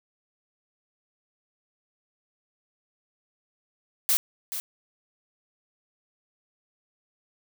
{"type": "noise with echo", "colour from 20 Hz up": "blue", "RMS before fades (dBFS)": -22, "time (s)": [4.09, 4.17], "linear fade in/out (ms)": 0, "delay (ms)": 430, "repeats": 1, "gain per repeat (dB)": -10, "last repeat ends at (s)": 4.6, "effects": []}